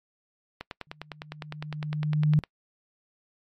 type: click train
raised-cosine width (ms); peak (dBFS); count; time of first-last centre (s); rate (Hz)
0.3; -19; 19; 0.61-2.437; 9.85
type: tone with exponential growth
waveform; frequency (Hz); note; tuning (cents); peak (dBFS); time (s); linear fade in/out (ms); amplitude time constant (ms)
sine; 151.3; D#3; -48; -16; 0.87-2.39; 0; 330
effects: noise-tail reverb RT60 0.1 s tail -25 dB re dry + MP3 64 kbps